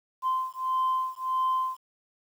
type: beating tone pair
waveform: sine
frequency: 1036 / 1037.6 Hz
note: C6 / C6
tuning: -17 / -15 cents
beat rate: 1.6 Hz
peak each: -27 dBFS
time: 0.22-1.78 s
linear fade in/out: 50 ms
effects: tanh soft clip ceiling -20 dBFS + 9-bit